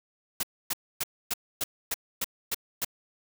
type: noise bursts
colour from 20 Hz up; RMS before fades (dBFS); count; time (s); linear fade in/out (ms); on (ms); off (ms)
white; -29; 9; 0.4-2.848; 5; 32; 270
effects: none